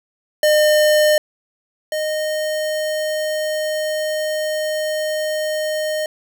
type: tone pair in turn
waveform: square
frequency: 607 / 616.5 Hz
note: D#5 / D#5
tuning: -43 / -16 cents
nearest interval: unison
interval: 27 cents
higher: second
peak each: -12 / -20 dBFS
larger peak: first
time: 0.43-1.18 / 1.92-6.06 s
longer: second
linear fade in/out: 2 ms
effects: none